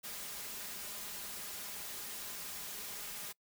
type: noise with comb filter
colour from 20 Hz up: white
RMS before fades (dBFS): -44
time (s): 0.03-3.33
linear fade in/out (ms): 20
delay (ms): 4.9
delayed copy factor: +0.5
effects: noise-tail reverb RT60 0.1 s tail -23 dB re dry